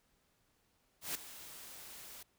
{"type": "noise with ADSR envelope", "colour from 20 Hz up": "white", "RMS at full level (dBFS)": -37, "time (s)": [1.01, 2.23], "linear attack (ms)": 140, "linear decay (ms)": 6, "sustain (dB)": -14, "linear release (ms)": 5, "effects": ["pink hiss -75 dBFS RMS until 2.38 s"]}